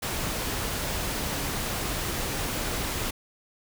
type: noise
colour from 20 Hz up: pink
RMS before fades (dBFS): -30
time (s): 0.02-3.11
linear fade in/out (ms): 10
effects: none